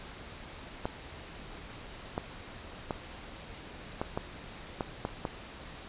clicks, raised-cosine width 1 ms, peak -17 dBFS, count 8, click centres 0.855 / 2.179 / 2.908 / 4.015 / 4.175 / 4.808 / 5.051 / 5.252 s, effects pink hiss -46 dBFS RMS until 5.88 s + resampled to 8000 Hz

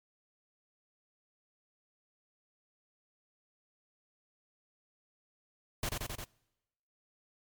pink noise with echo, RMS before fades -34 dBFS, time 5.83-5.89 s, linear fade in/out 2 ms, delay 88 ms, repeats 4, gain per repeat -2 dB, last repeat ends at 6.242 s, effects noise-tail reverb RT60 1.0 s tail -25 dB re dry + MP3 96 kbps

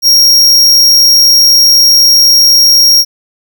45% pulse tone, 5588 Hz, F8, in tune, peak -3 dBFS, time 0.02-3.05 s, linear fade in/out 50 ms, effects none

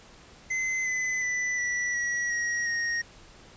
square tone with pitch steps, 2051 / 2019 / 1988 / 1957.2 / 1927 / 1897.1 / 1867.8 Hz, C7 / B6 / B6 / B6 / B6 / A#6 / A#6, -35 / +38 / +11 / -16 / -43 / +30 / +3 cents, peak -27 dBFS, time 0.5-3.02 s, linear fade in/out 10 ms, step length 360 ms, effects pink hiss -52 dBFS RMS until 3.56 s + resampled to 16000 Hz

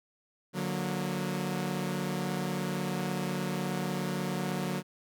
sawtooth chord, D augmented, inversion none, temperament equal with one note detuned, 146.83 / 183.19 / 233.1 Hz, D3 / F#3 / A#3, 0 / -17 / 0 cents, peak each -32 / -29 / -34 dBFS, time 0.53-4.83 s, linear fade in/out 50 ms, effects none

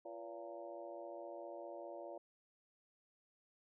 harmonic tone with a mistuned harmonic, 114.9 Hz, A#2, 25 cents flat, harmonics 3 / 4 / 5 / 6 / 7 / 8, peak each -53 / -56 / -49 / -53 / -62 / -59 dBFS, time 0.05-2.18 s, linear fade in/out 5 ms, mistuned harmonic 4, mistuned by +110 cents, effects none

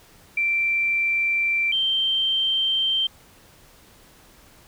sine tone pair in turn, 2349 / 3136 Hz, D7 / G7, 0 / 0 cents, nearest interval perfect fourth, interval 500 cents, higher second, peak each -19 dBFS, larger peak neither, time 0.37-1.72 / 1.72-3.07 s, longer neither, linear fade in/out 5 ms, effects pink hiss -52 dBFS RMS until 4.67 s

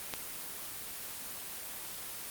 click, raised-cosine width 0.2 ms, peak -16 dBFS, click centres 0.138 s, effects white hiss -42 dBFS RMS until 2.3 s + Opus 24 kbps

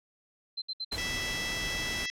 sine tone bursts, 4100 Hz, C8, 36 cents flat, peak -32 dBFS, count 4, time 0.57-0.962 s, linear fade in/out 10 ms, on 50 ms, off 64 ms
pink noise, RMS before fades -38 dBFS, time 0.92-2.06 s, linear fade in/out 2 ms
harmonic tone, 659.3 Hz, E5, in tune, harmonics 3 / 4 / 5 / 6 / 7 / 8 / 9 / 10, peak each -35 / -41 / -39 / -46 / -48 / -41 / -45 / -51 dBFS, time 0.98-2.1 s, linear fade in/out 0 ms
effects low-pass 12000 Hz 12 dB/octave

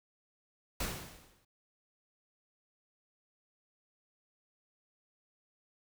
pink noise with exponential decay, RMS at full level -33 dBFS, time 0.8-1.45 s, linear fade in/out 5 ms, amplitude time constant 140 ms, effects none

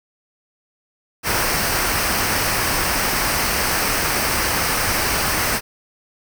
pink noise with comb filter, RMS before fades -20 dBFS, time 1.23-5.61 s, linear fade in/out 50 ms, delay 0.28 ms, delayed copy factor -0.5, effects none

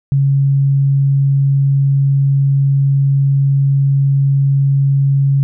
sine tone, 138.2 Hz, C#3, 5 cents flat, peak -9 dBFS, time 0.12-5.43 s, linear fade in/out 0 ms, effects none

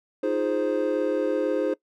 triangle chord, F minor seventh, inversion third, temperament equal, 311.1 / 349.2 / 415.3 / 523.3 Hz, Eb4 / F4 / Ab4 / C5, 0 / 0 / 0 / 0 cents, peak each -26 / -29 / -26 / -24 dBFS, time 0.23-1.74 s, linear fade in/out 5 ms, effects noise-tail reverb RT60 0.1 s tail -21 dB re dry

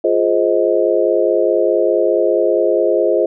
sine chord, F minor seventh, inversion none, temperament just, 349.2 / 419.1 / 523.8 / 628.6 Hz, F4 / Ab4 / C5 / Eb5, 0 / +16 / +2 / +18 cents, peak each -17 dBFS, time 0.04-3.26 s, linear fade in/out 5 ms, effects none

